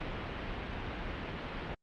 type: low-pass noise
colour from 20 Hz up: pink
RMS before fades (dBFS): -39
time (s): 0-1.75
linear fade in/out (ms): 10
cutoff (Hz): 3200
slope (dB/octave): 24
effects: Opus 48 kbps